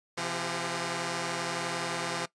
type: tone cluster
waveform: 5% pulse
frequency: 130.7 / 170.7 / 402.3 / 732 Hz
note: C3 / F3 / G4 / F#5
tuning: -1 / -39 / +45 / -19 cents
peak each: -27 / -22 / -27 / -30 dBFS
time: 0.17-2.26 s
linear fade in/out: 10 ms
effects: noise-tail reverb RT60 0.1 s tail -19 dB re dry + resampled to 22050 Hz